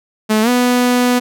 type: tone with pitch glide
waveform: sawtooth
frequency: 216.1 to 246.8 Hz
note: A3 to B3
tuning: -31 to -1 cents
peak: -7 dBFS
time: 0.29-1.2 s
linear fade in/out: 20 ms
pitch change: +230 cents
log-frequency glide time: 0.42-0.49 s
effects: none